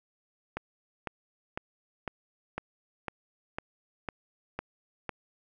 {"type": "click train", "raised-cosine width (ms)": 0.5, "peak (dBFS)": -18, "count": 10, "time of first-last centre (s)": [0.57, 5.093], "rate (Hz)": 1.99, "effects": []}